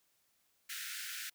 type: high-pass noise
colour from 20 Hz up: pink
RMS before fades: -43 dBFS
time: 0.69-1.3 s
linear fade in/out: 10 ms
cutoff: 1400 Hz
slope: 96 dB/octave
effects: white hiss -75 dBFS RMS until 1.34 s

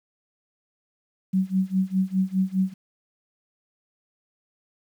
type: tone with tremolo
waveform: sine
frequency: 189 Hz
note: F#3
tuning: 37 cents sharp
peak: -17 dBFS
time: 1.33-2.74 s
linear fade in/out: 10 ms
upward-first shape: sine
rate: 4.9 Hz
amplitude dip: 95%
effects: 9-bit

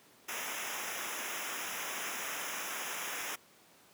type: noise with comb filter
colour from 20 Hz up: pink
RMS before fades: -39 dBFS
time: 0.28-3.36 s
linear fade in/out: 10 ms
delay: 0.23 ms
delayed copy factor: -0.95
effects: pink hiss -61 dBFS RMS until 3.93 s + high-pass 200 Hz 12 dB/octave

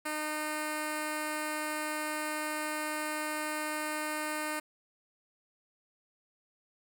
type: tone with notch filter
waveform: 5% pulse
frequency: 305.4 Hz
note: D#4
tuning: 32 cents flat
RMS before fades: -35 dBFS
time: 0.05-4.6 s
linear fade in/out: 10 ms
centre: 3400 Hz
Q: 1.3
effects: none

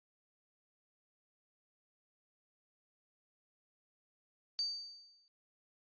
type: tone with exponential decay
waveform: sine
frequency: 4622 Hz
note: D8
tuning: 28 cents flat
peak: -30 dBFS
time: 4.59-5.28 s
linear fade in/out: 0 ms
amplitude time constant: 150 ms
effects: resampled to 11025 Hz

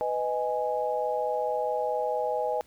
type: chord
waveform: sine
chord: G# minor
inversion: first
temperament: just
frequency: 498.4 / 623 / 830.6 Hz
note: B4 / D#5 / G#5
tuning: +16 / +2 / 0 cents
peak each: -30 dBFS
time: 0.01-2.61 s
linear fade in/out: 0 ms
effects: pink hiss -60 dBFS RMS until 2.66 s

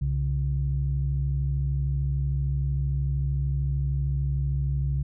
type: tone pair together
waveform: sine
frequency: 65.41 / 138.59 Hz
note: C2 / C#3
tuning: 0 / 0 cents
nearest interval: octave + minor second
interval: 1300 cents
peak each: -25 dBFS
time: 0.01-5.03 s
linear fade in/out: 10 ms
effects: tanh soft clip ceiling -16 dBFS

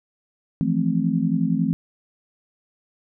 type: chord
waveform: sine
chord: F major seventh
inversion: third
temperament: just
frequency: 163.7 / 174.61 / 218.3 / 261.9 Hz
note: E3 / F3 / A3 / C4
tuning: -12 / 0 / -13 / +2 cents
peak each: -24 dBFS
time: 0.61-1.73 s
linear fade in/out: 0 ms
effects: none

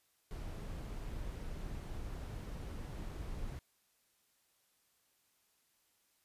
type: noise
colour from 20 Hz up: brown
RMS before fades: -43 dBFS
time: 0.31-3.59 s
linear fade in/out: 0 ms
effects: white hiss -75 dBFS RMS until 6.24 s + resampled to 32000 Hz

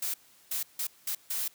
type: noise bursts at uneven times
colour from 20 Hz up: blue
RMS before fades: -32 dBFS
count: 5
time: 0.02-0.14 / 0.51-0.63 / 0.79-0.87 / 1.07-1.15 / 1.3-1.48 s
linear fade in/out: 5 ms
effects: white hiss -60 dBFS RMS until 1.54 s + high-pass 60 Hz 12 dB/octave

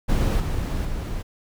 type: noise with level steps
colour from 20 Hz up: brown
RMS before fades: -20 / -25 / -28 dBFS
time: 0.08-1.23 s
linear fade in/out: 20 ms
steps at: 0.4 / 0.85 s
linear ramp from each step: 2 ms
effects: none

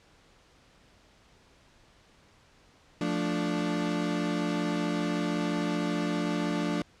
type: chord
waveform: 35% pulse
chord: D minor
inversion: first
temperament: equal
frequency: 174.61 / 220 / 293.7 Hz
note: F3 / A3 / D4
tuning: 0 / 0 / 0 cents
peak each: -30 / -32 / -29 dBFS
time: 3.01-6.82 s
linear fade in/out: 2 ms
effects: pink hiss -60 dBFS RMS until 7 s + low-pass 6000 Hz 12 dB/octave

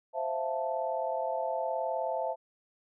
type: chord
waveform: sine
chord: F major seventh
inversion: second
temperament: equal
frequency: 523.3 / 659.3 / 698.5 / 880 Hz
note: C5 / E5 / F5 / A5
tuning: 0 / 0 / 0 / 0 cents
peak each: -35 / -33 / -39 / -35 dBFS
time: 0.13-2.36 s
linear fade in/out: 50 ms
effects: none

